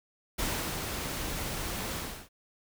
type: noise with ADSR envelope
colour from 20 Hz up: pink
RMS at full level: -31 dBFS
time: 0.38-2.29 s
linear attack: 16 ms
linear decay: 350 ms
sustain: -4 dB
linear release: 330 ms
effects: none